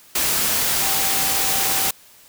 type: tone in noise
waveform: sine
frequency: 780 Hz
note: G5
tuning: 9 cents flat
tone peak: -30 dBFS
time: 0.82-1.9 s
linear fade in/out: 5 ms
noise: white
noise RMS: -20 dBFS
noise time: 0.15-1.91 s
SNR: -13 dB
effects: white hiss -49 dBFS RMS until 2.28 s